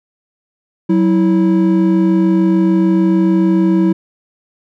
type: tone pair together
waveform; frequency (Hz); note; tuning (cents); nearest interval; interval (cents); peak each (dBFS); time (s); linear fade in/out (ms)
triangle; 186.72 / 326.8; F#3 / E4; +16 / -15; minor seventh; 969; -10; 0.89-3.93; 10
effects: none